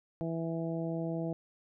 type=harmonic tone; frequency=164.81 Hz; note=E3; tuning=in tune; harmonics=1 / 2 / 3 / 4 / 5; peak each=-35 / -37 / -41 / -40 / -51 dBFS; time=0.21-1.33 s; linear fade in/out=0 ms; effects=none